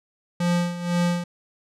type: tone with tremolo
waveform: square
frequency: 174.61 Hz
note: F3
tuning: in tune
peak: -19 dBFS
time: 0.4-1.24 s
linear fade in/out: 5 ms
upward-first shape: sine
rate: 2 Hz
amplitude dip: 75%
effects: low-pass 9000 Hz 12 dB/octave